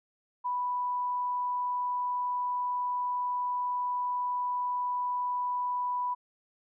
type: tone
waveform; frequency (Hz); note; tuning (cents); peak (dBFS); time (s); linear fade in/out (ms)
sine; 987.8; B5; 0; -28; 0.44-6.15; 20
effects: none